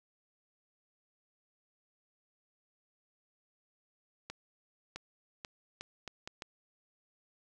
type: accelerating click train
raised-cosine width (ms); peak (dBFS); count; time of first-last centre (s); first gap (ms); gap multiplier
0.2; -24; 7; 4.3-6.422; 660; 0.74
effects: none